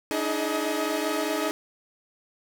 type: tone cluster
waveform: sawtooth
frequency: 294.4 / 319.4 / 421.8 / 631 Hz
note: D4 / D#4 / G#4 / D#5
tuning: +4 / +45 / +27 / +24 cents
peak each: -27 dBFS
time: 0.11-1.51 s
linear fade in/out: 0 ms
effects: none